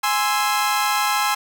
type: chord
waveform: sawtooth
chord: Ab augmented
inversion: none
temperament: equal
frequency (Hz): 830.6 / 1046.5 / 1318.5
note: Ab5 / C6 / E6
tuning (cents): 0 / 0 / 0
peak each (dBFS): -18 / -19 / -20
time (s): 0.03-1.35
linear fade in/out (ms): 10
effects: none